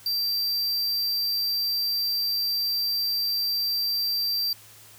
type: tone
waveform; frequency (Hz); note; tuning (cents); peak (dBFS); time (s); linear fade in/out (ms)
square; 4699; D8; 0; -24; 0.06-4.53; 2
effects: added 107 Hz sine -58 dBFS peak until 4.98 s + white hiss -50 dBFS RMS until 4.98 s